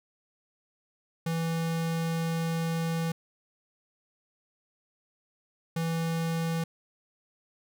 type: tone bursts at uneven times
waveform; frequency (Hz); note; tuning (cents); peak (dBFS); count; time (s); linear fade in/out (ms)
square; 164.81; E3; 0; -28; 2; 1.26-3.12 / 5.76-6.64; 5
effects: none